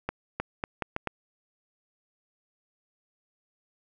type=accelerating click train; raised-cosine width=0.5 ms; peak=-14 dBFS; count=6; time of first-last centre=0.09-1.073 s; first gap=310 ms; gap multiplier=0.77; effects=none